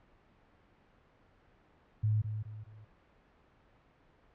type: tone with echo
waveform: sine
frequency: 107.3 Hz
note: A2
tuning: 43 cents flat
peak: -26 dBFS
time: 2.03-2.22 s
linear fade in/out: 10 ms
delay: 210 ms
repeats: 3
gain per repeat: -8 dB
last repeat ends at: 2.85 s
effects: pink hiss -65 dBFS RMS until 4.34 s + low-pass 2000 Hz 12 dB/octave